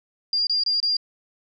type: tone bursts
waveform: sine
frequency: 4797 Hz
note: D8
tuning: 36 cents sharp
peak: -19 dBFS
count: 4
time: 0.33-0.968 s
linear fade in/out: 2 ms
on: 140 ms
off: 26 ms
effects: none

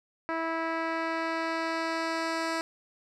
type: tone with low-pass filter sweep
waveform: 10% pulse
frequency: 326.9 Hz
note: E4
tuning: 14 cents flat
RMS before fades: -31 dBFS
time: 0.29-2.61 s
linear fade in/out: 0 ms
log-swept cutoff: 1900 to 7200 Hz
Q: 0.87
effects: none

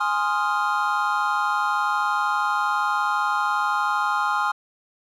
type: chord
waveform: triangle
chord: F minor seventh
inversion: first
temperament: equal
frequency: 830.6 / 1046.5 / 1244.5 / 1396.9 Hz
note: Ab5 / C6 / Eb6 / F6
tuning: 0 / 0 / 0 / 0 cents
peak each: -24 dBFS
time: 0-4.52 s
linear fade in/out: 10 ms
effects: none

